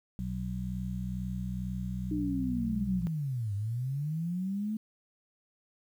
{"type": "harmonic tone", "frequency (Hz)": 62.2, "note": "B1", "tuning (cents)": 13, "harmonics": [1, 2, 3], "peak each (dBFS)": [-38, -38, -35], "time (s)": [0.19, 3.07], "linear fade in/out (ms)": 0}
{"type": "linear two-way sweep", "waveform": "sine", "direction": "down then up", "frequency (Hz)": [308.1, 98, 220.2], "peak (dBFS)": -30, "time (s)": [2.11, 4.77], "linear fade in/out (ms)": 5, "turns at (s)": 3.54}
{"effects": ["10-bit"]}